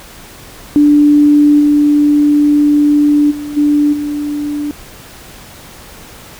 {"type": "tone with level steps", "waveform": "sine", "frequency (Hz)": 293.7, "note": "D4", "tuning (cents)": 0, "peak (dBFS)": [-4, -6, -20, -7, -15], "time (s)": [0.76, 4.71], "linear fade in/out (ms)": 0, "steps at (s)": [1.59, 3.3, 3.56, 3.92], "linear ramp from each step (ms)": 20, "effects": ["pink hiss -35 dBFS RMS until 6.39 s"]}